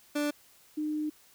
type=tone pair in turn; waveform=30% pulse / sine; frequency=293.7 / 304.1 Hz; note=D4 / D#4; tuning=0 / -40 cents; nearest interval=minor second; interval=60 cents; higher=second; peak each=-25 / -29 dBFS; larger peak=first; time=0.15-0.31 / 0.77-1.1 s; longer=second; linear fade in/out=10 ms; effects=white hiss -60 dBFS RMS until 1.34 s